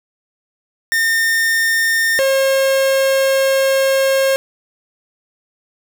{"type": "tone pair in turn", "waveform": "45% pulse", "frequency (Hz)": [1818, 538.3], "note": ["A#6", "C5"], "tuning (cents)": [-44, 49], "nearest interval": "octave + major sixth", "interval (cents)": 2107, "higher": "first", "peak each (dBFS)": [-13, -12], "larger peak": "second", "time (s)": [[0.92, 2.19], [2.19, 4.36]], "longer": "second", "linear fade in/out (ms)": 0, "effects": []}